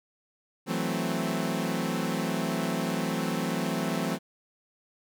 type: chord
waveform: sawtooth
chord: F# half-diminished seventh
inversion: third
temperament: equal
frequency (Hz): 164.81 / 185 / 220 / 261.6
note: E3 / F#3 / A3 / C4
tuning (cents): 0 / 0 / 0 / 0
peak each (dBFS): -29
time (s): 0.66-4.19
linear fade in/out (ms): 50
effects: none